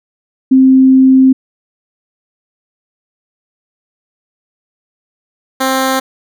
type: tone pair in turn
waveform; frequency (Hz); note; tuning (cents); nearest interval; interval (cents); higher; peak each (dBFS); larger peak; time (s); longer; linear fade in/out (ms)
sine / 10% pulse; 262.7 / 263.8; C4 / C4; +7 / +14; unison; 7; second; -3; neither; 0.51-1.33 / 5.6-6; first; 10
effects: none